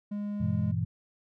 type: tone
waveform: triangle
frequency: 205.7 Hz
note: G#3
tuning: 16 cents flat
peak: -29 dBFS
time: 0.11-0.72 s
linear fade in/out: 10 ms
type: chord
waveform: sine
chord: E diminished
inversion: first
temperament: equal with one note detuned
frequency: 98 / 118.78 / 164.81 Hz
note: G2 / Bb2 / E3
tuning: 0 / +33 / 0 cents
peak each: -31 dBFS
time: 0.4-0.85 s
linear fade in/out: 10 ms
effects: none